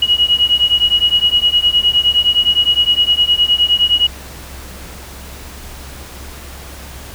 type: beating tone pair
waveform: sine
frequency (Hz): 2900 / 2909.7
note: F#7 / F#7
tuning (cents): -35 / -30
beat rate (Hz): 9.7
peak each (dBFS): -13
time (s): 0.02-4.07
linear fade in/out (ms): 5
effects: added 67 Hz sine -34 dBFS peak until 7.14 s + pink hiss -34 dBFS RMS until 7.14 s